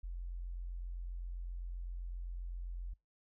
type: tone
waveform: sine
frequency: 43.84 Hz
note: F1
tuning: 7 cents sharp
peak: -39 dBFS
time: 0.03-2.94 s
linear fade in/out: 10 ms
effects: noise-tail reverb RT60 0.2 s tail -25 dB re dry